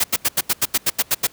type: noise bursts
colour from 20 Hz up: white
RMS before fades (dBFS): -17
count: 11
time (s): 0-1.271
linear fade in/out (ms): 10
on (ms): 41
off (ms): 82
effects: pink hiss -49 dBFS RMS until 1.32 s + high-pass 60 Hz 12 dB/octave